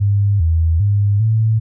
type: tone with pitch steps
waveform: sine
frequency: 101.1 / 81.6 / 101.9 / 110.7 Hz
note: G#2 / E2 / G#2 / A2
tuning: -46 / -17 / -32 / +11 cents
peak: -11 dBFS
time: 0-1.6 s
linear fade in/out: 20 ms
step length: 400 ms
effects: none